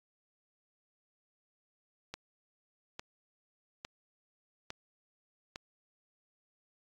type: click train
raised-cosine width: 0.2 ms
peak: -23 dBFS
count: 5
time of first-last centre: 2.14-5.559 s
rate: 1.17 Hz
effects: AAC 64 kbps